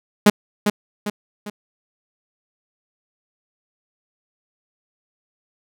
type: tone with echo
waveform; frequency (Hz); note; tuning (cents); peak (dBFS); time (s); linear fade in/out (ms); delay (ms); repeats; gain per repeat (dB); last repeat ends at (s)
sawtooth; 207.7; G#3; 0; -4; 0.26-0.3; 5; 400; 3; -7; 1.5
effects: none